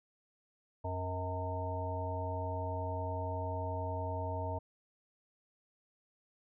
harmonic tone with a mistuned harmonic, 91 Hz, F#2, 28 cents flat, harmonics 1 / 3 / 5 / 7 / 9 / 10, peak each -37 / -47 / -45 / -41 / -51 / -41 dBFS, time 0.84-4.59 s, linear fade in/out 10 ms, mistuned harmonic 5, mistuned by +39 cents, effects none

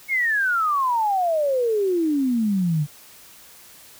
sine exponential sweep, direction down, 2217 to 142.8 Hz, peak -18 dBFS, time 0.08-2.87 s, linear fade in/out 50 ms, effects white hiss -47 dBFS RMS until 3.99 s

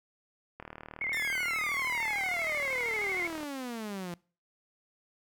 click train, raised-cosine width 0.5 ms, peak -27 dBFS, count 110, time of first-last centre 0.6-3.431 s, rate 38.5 Hz
sine tone with vibrato, 2130 Hz, C7, 30 cents sharp, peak -30 dBFS, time 1.01-3.27 s, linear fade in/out 2 ms, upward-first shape triangle, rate 13 Hz, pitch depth 88 cents each way
sawtooth exponential sweep, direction down, 1838 to 170 Hz, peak -32 dBFS, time 1.13-4.14 s, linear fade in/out 0 ms
effects noise-tail reverb RT60 0.4 s tail -24 dB re dry

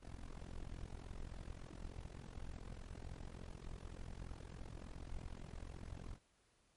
brown noise with amplitude modulation, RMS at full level -45 dBFS, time 0-6.19 s, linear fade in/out 50 ms, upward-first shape sine, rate 43.4 Hz, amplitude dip 100%, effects pink hiss -75 dBFS RMS until 6.76 s + MP3 48 kbps

